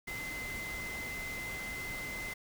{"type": "tone in noise", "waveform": "sine", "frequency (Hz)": 2057, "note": "C7", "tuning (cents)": -30, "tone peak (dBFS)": -39, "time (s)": [0.07, 2.34], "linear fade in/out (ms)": 10, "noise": "pink", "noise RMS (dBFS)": -44, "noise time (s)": [0.07, 2.34], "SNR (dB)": 2, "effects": []}